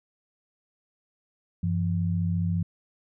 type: tone pair together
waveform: sine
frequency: 95.41 / 170 Hz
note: G2 / F3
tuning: -46 / -46 cents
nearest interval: minor seventh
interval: 1000 cents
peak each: -26 dBFS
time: 1.63-2.63 s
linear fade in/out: 5 ms
effects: none